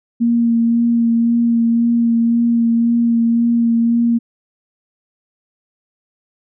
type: tone with vibrato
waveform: sine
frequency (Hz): 233.1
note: A#3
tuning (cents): 0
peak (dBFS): -11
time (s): 0.2-4.19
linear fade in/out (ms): 20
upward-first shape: sine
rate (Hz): 1.9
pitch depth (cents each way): 16
effects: none

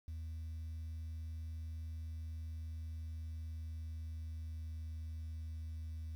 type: tone with pitch glide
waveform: sine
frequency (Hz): 80.1 to 79.59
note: E2 to D#2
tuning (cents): -49 to +40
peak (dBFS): -39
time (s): 0.08-6.15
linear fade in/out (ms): 0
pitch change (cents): -11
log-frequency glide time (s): 1.69-5.36
effects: tanh soft clip ceiling -40 dBFS + 11-bit

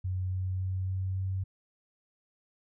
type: tone with pitch steps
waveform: sine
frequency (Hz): 92.5 / 93.09 / 93.68 / 94.28 / 94.88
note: F#2 / F#2 / F#2 / F#2 / F#2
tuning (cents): 0 / +11 / +22 / +33 / +44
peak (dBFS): -29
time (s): 0.04-1.44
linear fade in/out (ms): 10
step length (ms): 280
effects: none

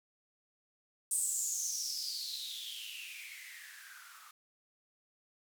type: noise with band-pass filter sweep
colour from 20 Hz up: violet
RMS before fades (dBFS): -40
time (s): 1.11-4.31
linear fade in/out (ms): 2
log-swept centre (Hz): 8700 to 1200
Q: 8.8
effects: none

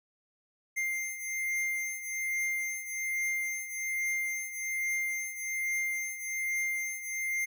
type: beating tone pair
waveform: square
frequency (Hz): 2100 / 2101.2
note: C7 / C7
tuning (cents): +6 / +7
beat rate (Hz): 1.2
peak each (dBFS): -33 / -38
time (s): 0.76-7.46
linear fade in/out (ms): 20
effects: none

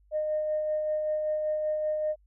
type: tone with tremolo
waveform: sine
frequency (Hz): 613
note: D#5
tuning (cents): -26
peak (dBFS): -24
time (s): 0.11-2.16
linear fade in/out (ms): 50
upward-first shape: sine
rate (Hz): 5.2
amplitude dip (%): 30
effects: tanh soft clip ceiling -20 dBFS + added 50 Hz sine -59 dBFS peak until 2.26 s

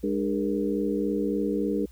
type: tone cluster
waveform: sine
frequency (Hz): 204.6 / 299.2 / 408.4 / 471.9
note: G#3 / D4 / G#4 / A#4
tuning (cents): -26 / +32 / -29 / +21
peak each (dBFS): -29 / -28 / -30 / -31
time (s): 0.03-1.86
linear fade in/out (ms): 10
effects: added 60 Hz sine -46 dBFS peak until 1.91 s + white hiss -61 dBFS RMS until 1.91 s

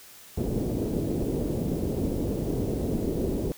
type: low-pass noise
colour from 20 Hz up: white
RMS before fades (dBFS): -28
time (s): 0.37-3.52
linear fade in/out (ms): 0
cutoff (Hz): 420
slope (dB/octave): 24
effects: white hiss -49 dBFS RMS until 3.57 s

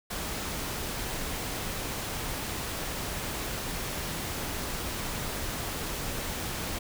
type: noise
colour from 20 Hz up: pink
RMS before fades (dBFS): -34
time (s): 0.1-6.79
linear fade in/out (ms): 10
effects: none

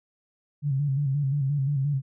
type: tone with vibrato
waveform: sine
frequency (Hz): 139.9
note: C#3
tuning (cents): +16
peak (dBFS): -22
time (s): 0.62-2.02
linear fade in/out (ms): 50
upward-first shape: square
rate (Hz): 5.7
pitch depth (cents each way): 67
effects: none

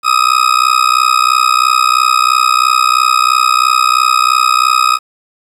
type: tone with amplitude modulation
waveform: 40% pulse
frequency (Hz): 1258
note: D#6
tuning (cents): +19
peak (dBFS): -3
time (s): 0.03-4.99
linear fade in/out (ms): 50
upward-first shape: sine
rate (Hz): 63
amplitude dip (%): 95
effects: low-pass 9000 Hz 12 dB/octave + 7-bit

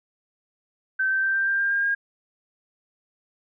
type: tone with pitch steps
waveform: sine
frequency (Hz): 1544 / 1554.7 / 1565.6 / 1576.4 / 1587.4 / 1598.4 / 1609.6 / 1620.8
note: G6 / G6 / G6 / G6 / G6 / G6 / G6 / G#6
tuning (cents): -27 / -15 / -3 / +9 / +21 / +33 / +45 / -43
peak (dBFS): -20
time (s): 0.99-1.95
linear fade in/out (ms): 10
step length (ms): 120
effects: none

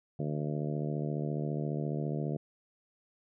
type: harmonic tone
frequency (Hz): 74.6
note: D2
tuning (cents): +28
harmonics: 2 / 3 / 4 / 5 / 6 / 7 / 8 / 9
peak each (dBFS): -33 / -39 / -41 / -41 / -43 / -46 / -46 / -46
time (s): 0.19-2.37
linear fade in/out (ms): 5
effects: none

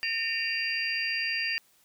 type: tone cluster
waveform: sine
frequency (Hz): 1827 / 2305 / 2458 / 2762 / 4729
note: A#6 / D7 / D#7 / F7 / D8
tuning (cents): -35 / -33 / -22 / -20 / +11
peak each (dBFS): -32 / -39 / -38 / -32 / -33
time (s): 0.03-1.58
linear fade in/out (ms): 0
effects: white hiss -64 dBFS RMS until 1.84 s

